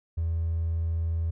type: tone with hard clipping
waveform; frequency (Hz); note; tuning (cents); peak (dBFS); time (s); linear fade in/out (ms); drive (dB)
triangle; 82.41; E2; 0; -25; 0.17-1.31; 10; 3
effects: none